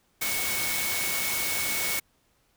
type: tone in noise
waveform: sine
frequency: 2217 Hz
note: C#7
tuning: in tune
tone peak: -32 dBFS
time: 0.21-2 s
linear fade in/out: 10 ms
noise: white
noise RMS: -29 dBFS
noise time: 0.21-2 s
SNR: -6 dB
effects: pink hiss -68 dBFS RMS until 2.56 s